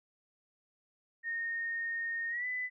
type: tone with pitch glide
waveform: sine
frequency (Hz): 1845 to 2000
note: A#6 to B6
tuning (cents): -18 to +21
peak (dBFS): -33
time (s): 1.23-2.7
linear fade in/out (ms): 50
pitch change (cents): +139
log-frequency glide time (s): 2.29-2.46
effects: none